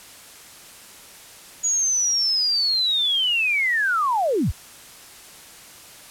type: linear sweep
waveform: sine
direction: down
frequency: 6820 to 32.7 Hz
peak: -18 dBFS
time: 1.63-4.52 s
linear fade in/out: 20 ms
effects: white hiss -44 dBFS RMS until 6.1 s + low-pass 12000 Hz 12 dB/octave